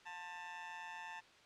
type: tone with amplitude modulation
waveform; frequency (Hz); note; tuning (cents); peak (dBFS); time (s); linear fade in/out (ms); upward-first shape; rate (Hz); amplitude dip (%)
20% pulse; 888; A5; +16; -38; 0.05-1.21; 20; sine; 168; 70
effects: white hiss -63 dBFS RMS until 1.45 s + low-pass 4000 Hz 12 dB/octave